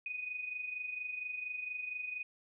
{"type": "tone with amplitude modulation", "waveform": "sine", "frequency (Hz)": 2489, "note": "D#7", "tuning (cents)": 0, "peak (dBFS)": -35, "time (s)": [0.06, 2.23], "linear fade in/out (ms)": 2, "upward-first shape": "sine", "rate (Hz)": 24.3, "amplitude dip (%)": 60, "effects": []}